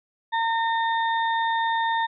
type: harmonic tone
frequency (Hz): 912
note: A#5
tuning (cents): -38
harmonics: 1 / 2 / 4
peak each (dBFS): -22 / -28 / -34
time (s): 0.32-2.07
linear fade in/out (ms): 20
effects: none